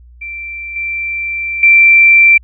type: tone with level steps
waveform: sine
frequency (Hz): 2349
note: D7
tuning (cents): 0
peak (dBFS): -22 / -16 / -3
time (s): 0.21-2.38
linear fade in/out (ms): 10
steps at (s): 0.76 / 1.63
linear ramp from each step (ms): 2
effects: added 60 Hz sine -37 dBFS peak until 2.43 s